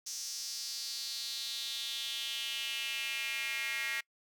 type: tone with high-pass filter sweep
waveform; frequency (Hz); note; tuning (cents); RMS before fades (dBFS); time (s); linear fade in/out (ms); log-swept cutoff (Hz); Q
square; 126.2; B2; +38; -38; 0.06-4.01; 10; 5800 to 2000; 4.1
effects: noise-tail reverb RT60 0.1 s tail -24 dB re dry